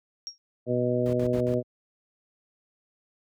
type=tone with exponential decay; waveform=sine; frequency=5588 Hz; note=F8; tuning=in tune; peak=-29 dBFS; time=0.27-0.38 s; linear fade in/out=0 ms; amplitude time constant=23 ms
type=harmonic tone; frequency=123.47 Hz; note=B2; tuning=in tune; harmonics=1 / 2 / 3 / 4 / 5; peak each=-29 / -29 / -29 / -29 / -29 dBFS; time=0.66-1.63 s; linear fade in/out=50 ms
type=noise bursts; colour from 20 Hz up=brown; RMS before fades=-32 dBFS; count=4; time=1.06-1.539 s; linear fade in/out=0 ms; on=71 ms; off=65 ms
effects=high-pass 80 Hz 12 dB/octave